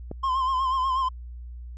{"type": "click", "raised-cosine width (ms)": 2, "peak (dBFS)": -20, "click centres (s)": 0.114}
{"type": "tone with vibrato", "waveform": "triangle", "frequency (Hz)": 1046.5, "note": "C6", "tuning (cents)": 0, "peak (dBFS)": -20, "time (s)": [0.23, 1.09], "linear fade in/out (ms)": 10, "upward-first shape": "sine", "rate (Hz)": 8.2, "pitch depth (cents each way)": 55}
{"effects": ["added 60 Hz sine -36 dBFS peak until 1.77 s", "resampled to 16000 Hz"]}